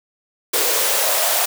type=noise with high-pass filter sweep; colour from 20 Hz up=white; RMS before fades=-18 dBFS; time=0.53-1.46 s; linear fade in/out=10 ms; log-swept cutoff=430 to 700 Hz; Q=3.6; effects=none